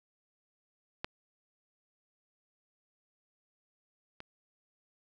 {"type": "clicks", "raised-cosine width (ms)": 0.3, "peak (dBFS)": [-18, -28], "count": 2, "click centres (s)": [1.045, 4.204], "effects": []}